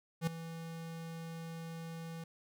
square tone with ADSR envelope, 164.81 Hz, E3, in tune, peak -29 dBFS, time 0.21-2.24 s, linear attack 61 ms, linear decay 5 ms, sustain -14 dB, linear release 4 ms, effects none

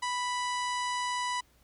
harmonic tone with a mistuned harmonic, 987.8 Hz, B5, in tune, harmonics 1 / 2 / 3 / 4 / 5 / 6 / 7 / 8 / 9 / 10, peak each -31 / -37 / -41 / -43 / -45 / -47 / -48 / -49 / -50 / -51 dBFS, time 0.02-1.41 s, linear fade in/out 10 ms, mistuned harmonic 8, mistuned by -16 cents, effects added 60 Hz sine -66 dBFS peak until 1.63 s + pink hiss -66 dBFS RMS until 1.63 s

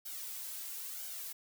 blue noise with flanger, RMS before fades -43 dBFS, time 0.05-1.33 s, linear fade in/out 10 ms, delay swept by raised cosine 1.3 to 3.2 ms, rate 1 Hz, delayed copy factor +0.95, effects none

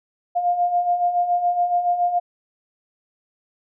sine beating tone pair, 700 / 707.1 Hz, F5 / F5, +4 / +21 cents, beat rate 7.1 Hz, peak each -25 / -18 dBFS, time 0.35-2.2 s, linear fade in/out 20 ms, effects none

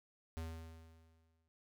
square tone with exponential decay, 81.4 Hz, E2, 21 cents flat, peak -40 dBFS, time 0.37-1.48 s, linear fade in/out 0 ms, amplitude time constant 240 ms, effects none

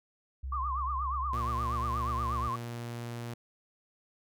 sine tone with pitch glide, 66.1 to 68.12 Hz, C2 to C#2, +18 to -30 cents, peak -34 dBFS, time 0.43-2.49 s, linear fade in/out 10 ms, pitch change +52 cents, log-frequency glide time 0.67-1.59 s
sine tone with vibrato, 1118 Hz, C#6, 14 cents sharp, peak -31 dBFS, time 0.52-2.56 s, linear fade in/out 5 ms, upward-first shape triangle, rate 8.4 Hz, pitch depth 180 cents each way
sawtooth tone, 118.5 Hz, A#2, 29 cents sharp, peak -33 dBFS, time 1.33-3.34 s, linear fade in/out 5 ms
effects none

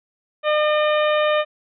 harmonic tone with a mistuned harmonic, 605 Hz, D#5, 49 cents flat, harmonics 1 / 2 / 3 / 4 / 5 / 6, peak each -17 / -23 / -27 / -29 / -31 / -33 dBFS, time 0.43-1.45 s, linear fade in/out 50 ms, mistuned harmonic 6, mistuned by +20 cents, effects none

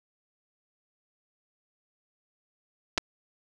clicks, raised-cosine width 0.2 ms, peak -9 / -8 dBFS, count 2, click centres 2.977 / 2.98 s, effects none

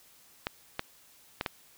clicks, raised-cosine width 0.3 ms, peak -14 dBFS, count 4, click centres 0.469 / 0.794 / 1.411 / 1.462 s, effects white hiss -59 dBFS RMS until 1.77 s

